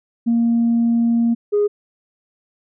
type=tone pair in turn; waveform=sine; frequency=233.1 / 413 Hz; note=A#3 / G#4; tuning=0 / -10 cents; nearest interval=minor seventh; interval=990 cents; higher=second; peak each=-12 dBFS; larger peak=neither; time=0.26-1.35 / 1.52-1.68 s; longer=first; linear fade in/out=20 ms; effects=tanh soft clip ceiling -10 dBFS